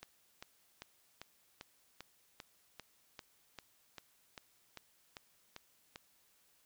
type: click train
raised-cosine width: 0.2 ms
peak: -29 dBFS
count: 16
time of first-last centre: 0.03-5.959 s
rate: 2.53 Hz
effects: white hiss -71 dBFS RMS until 6.65 s